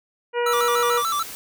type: harmonic tone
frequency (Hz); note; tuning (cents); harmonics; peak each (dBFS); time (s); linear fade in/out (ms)
480; B4; -49; 1 / 2 / 3 / 4 / 5 / 6; -21 / -27 / -31 / -33 / -35 / -37; 0.33-1.03; 50
type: tone with vibrato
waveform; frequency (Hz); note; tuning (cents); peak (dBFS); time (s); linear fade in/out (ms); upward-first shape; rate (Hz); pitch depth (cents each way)
square; 1244.5; D#6; 0; -22; 0.46-1.23; 5; square; 6.8; 110
type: noise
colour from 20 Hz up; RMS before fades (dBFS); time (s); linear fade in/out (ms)
white; -36; 0.52-1.35; 0
effects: none